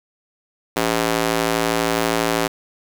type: tone with high-pass filter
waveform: square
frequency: 56.2 Hz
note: A1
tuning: 37 cents sharp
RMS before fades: -20 dBFS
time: 0.76-2.48 s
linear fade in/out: 10 ms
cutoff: 340 Hz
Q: 0.76
effects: 7-bit